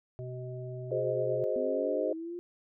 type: harmonic tone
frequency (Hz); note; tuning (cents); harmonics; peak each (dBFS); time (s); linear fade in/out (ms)
126.2; B2; +38; 1 / 3 / 5; -38 / -43 / -45; 0.19-1.44; 0
type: chord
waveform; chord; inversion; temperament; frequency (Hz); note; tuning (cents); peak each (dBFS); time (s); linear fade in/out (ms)
sine; Ab dominant seventh; third; equal with one note detuned; 370 / 418.9 / 523.3 / 622.3; Gb4 / Ab4 / C5 / Eb5; 0 / +15 / 0 / 0; -36 / -34 / -32 / -33; 0.91-2.13; 5
type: exponential sweep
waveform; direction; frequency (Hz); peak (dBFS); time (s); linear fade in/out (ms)
sine; up; 253.9 to 353.9; -36; 1.56-2.39; 0
effects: none